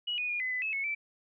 sine tone with pitch steps, 2916 / 2475 / 2431 / 2026 / 2005 / 2594 / 2197 / 2326 Hz, F#7 / D#7 / D#7 / B6 / B6 / E7 / C#7 / D7, -26 / -10 / -41 / +44 / +26 / -28 / -16 / -17 cents, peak -30 dBFS, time 0.07-0.95 s, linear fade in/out 10 ms, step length 110 ms, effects none

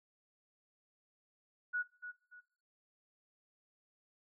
sine tone with echo, 1463 Hz, F#6, 20 cents flat, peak -33 dBFS, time 1.73-1.83 s, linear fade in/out 20 ms, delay 290 ms, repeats 2, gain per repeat -10 dB, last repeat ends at 2.41 s, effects noise-tail reverb RT60 0.5 s tail -21 dB re dry

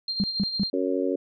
sine tone with tremolo, 4186 Hz, C8, in tune, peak -25 dBFS, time 0.08-0.7 s, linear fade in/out 2 ms, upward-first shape sine, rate 11 Hz, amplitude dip 50%
sine tone bursts, 198.7 Hz, G3, 24 cents sharp, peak -20 dBFS, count 3, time 0.2-0.634 s, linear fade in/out 0 ms, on 38 ms, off 160 ms
harmonic tone, 92.5 Hz, F#2, in tune, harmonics 3 / 4 / 5 / 6, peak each -27 / -28 / -29 / -30 dBFS, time 0.73-1.16 s, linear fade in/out 5 ms
effects none

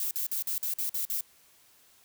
violet noise bursts, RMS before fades -31 dBFS, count 8, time 0-1.209 s, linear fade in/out 2 ms, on 110 ms, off 47 ms, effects white hiss -61 dBFS RMS until 2.04 s

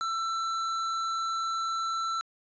sine tone with hard clipping, 1336 Hz, E6, 23 cents sharp, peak -30 dBFS, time 0.01-2.21 s, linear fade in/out 0 ms, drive 11 dB, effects resampled to 16000 Hz

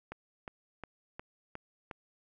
click train, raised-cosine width 0.5 ms, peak -26 dBFS, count 6, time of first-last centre 0.12-1.912 s, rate 2.79 Hz, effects none

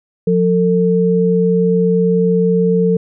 sine tone pair together, 178.2 / 449 Hz, F3 / A4, +35 / +35 cents, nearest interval octave + major third, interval 1600 cents, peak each -13 dBFS, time 0.27-2.97 s, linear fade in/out 5 ms, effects none

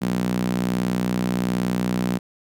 sawtooth tone with high-pass filter, 61.3 Hz, B1, 12 cents flat, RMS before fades -23 dBFS, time 0.01-2.19 s, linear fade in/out 20 ms, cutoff 190 Hz, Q 3.2, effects none

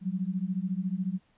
sine beating tone pair, 179.3 / 193.3 Hz, F3 / G3, +46 / -24 cents, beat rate 14 Hz, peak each -31 dBFS, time 0.01-1.2 s, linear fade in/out 50 ms, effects pink hiss -68 dBFS RMS until 1.37 s + resampled to 8000 Hz

